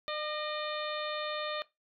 harmonic tone with a mistuned harmonic, 604 Hz, D5, 48 cents sharp, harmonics 1 / 2 / 3 / 4 / 5 / 6 / 7, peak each -37 / -39 / -43 / -44 / -46 / -41 / -45 dBFS, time 0.08-1.62 s, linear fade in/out 0 ms, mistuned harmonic 3, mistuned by +43 cents, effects noise-tail reverb RT60 0.2 s tail -19 dB re dry

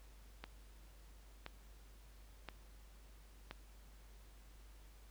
click train, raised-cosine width 0.3 ms, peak -29 dBFS, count 4, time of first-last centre 0.44-3.511 s, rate 0.977 Hz, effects added 50 Hz sine -57 dBFS peak until 5.1 s + pink hiss -67 dBFS RMS until 5.1 s

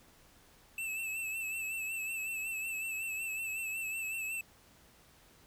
square tone with vibrato, 2637 Hz, E7, in tune, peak -36 dBFS, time 0.78-4.41 s, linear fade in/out 2 ms, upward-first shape sine, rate 5.4 Hz, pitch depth 44 cents each way, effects pink hiss -62 dBFS RMS until 5.46 s

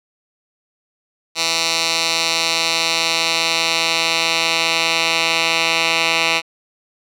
10% pulse tone with band-pass filter sweep, 164.81 Hz, E3, in tune, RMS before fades -18 dBFS, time 1.35-6.42 s, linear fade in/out 50 ms, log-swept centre 4500 to 3000 Hz, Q 1.6, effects none

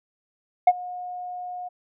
sine tone with ADSR envelope, 721 Hz, F#5, 45 cents flat, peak -7 dBFS, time 0.67-1.69 s, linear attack 6 ms, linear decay 43 ms, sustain -24 dB, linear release 16 ms, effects tanh soft clip ceiling -9 dBFS

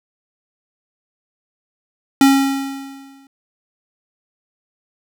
square tone with exponential decay, 273 Hz, C#4, 26 cents flat, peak -7 dBFS, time 2.21-3.27 s, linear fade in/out 2 ms, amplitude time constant 230 ms, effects none

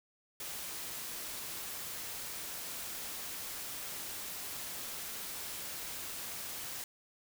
white noise, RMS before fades -42 dBFS, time 0.4-6.84 s, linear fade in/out 2 ms, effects none

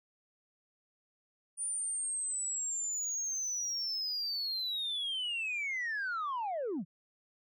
sine linear sweep, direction down, 9397 to 142.2 Hz, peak -31 dBFS, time 1.57-6.85 s, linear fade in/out 50 ms, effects tanh soft clip ceiling -31 dBFS

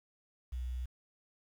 sine tone with quantisation, 62.2 Hz, B1, 13 cents sharp, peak -35 dBFS, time 0.52-0.86 s, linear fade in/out 10 ms, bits 10, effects none

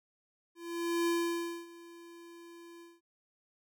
square tone with ADSR envelope, 340 Hz, F4, 46 cents flat, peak -28 dBFS, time 0.55-3.01 s, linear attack 520 ms, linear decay 590 ms, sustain -22 dB, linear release 200 ms, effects none

